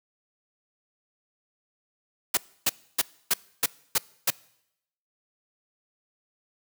white noise bursts, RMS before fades -22 dBFS, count 7, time 2.34-4.304 s, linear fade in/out 5 ms, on 32 ms, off 290 ms, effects noise-tail reverb RT60 0.8 s tail -23 dB re dry + high-pass 100 Hz 12 dB/octave

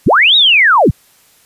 sine linear two-way sweep, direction up then down, 38.89 to 3870 to 38.89 Hz, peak -5 dBFS, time 0.06-0.91 s, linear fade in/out 10 ms, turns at 0.36 s, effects white hiss -49 dBFS RMS until 1.45 s + resampled to 32000 Hz

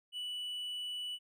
triangle tone, 2960 Hz, F#7, in tune, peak -36 dBFS, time 0.12-1.19 s, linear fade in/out 50 ms, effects none

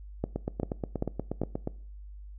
two click trains, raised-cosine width 2 ms, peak -17 / -15 dBFS, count 12 / 4, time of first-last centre 0.36-1.674 / 0.24-1.416 s, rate 8.37 / 2.55 Hz, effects noise-tail reverb RT60 0.5 s tail -21 dB re dry + added 50 Hz sine -42 dBFS peak until 2.38 s

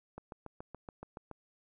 click train, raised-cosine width 1 ms, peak -30 dBFS, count 9, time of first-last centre 0.18-1.313 s, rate 7.06 Hz, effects none

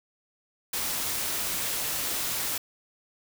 white noise, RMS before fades -30 dBFS, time 0.73-2.58 s, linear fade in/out 5 ms, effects none

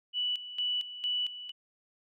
sine tone with tremolo, 2960 Hz, F#7, in tune, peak -28 dBFS, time 0.13-1.52 s, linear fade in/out 50 ms, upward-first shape square, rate 2.2 Hz, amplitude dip 75%, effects none

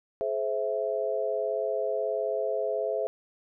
sine chord, Ab augmented, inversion none, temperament equal with one note detuned, 424.8 / 523.3 / 659.3 Hz, Ab4 / C5 / E5, +39 / 0 / 0 cents, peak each -31 / -31 / -30 dBFS, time 0.21-3.07 s, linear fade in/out 0 ms, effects none

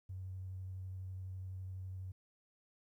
triangle tone with vibrato, 93.5 Hz, F#2, 19 cents sharp, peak -38 dBFS, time 0.09-2.12 s, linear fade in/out 10 ms, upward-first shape triangle, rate 12 Hz, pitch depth 17 cents each way, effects tanh soft clip ceiling -40 dBFS + 13-bit

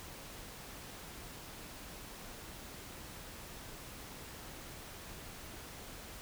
silence, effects pink hiss -49 dBFS RMS until 6.21 s

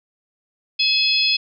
harmonic tone with a mistuned harmonic, 843 Hz, G#5, 26 cents sharp, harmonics 3 / 4 / 5 / 6, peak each -21 / -21 / -21 / -21 dBFS, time 0.79-1.37 s, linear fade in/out 10 ms, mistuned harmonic 3, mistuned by +31 cents, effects none

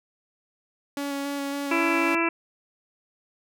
sawtooth tone with vibrato, 281.2 Hz, C#4, 25 cents sharp, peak -24 dBFS, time 0.97-2.15 s, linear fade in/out 2 ms, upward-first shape square, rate 3.6 Hz, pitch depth 11 cents each way
harmonic tone, 333.7 Hz, E4, 21 cents sharp, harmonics 1 / 2 / 3 / 4 / 5 / 6 / 7 / 8, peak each -25 / -33 / -29 / -31 / -34 / -36 / -28 / -30 dBFS, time 1.71-2.29 s, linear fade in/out 5 ms
effects none

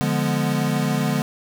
square chord, D diminished seventh, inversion none, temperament equal, 146.83 / 174.61 / 207.7 / 246.9 Hz, D3 / F3 / Ab3 / Cb4, 0 / 0 / 0 / 0 cents, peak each -24 / -27 / -26 / -26 dBFS, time 0.01-1.22 s, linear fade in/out 0 ms, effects none

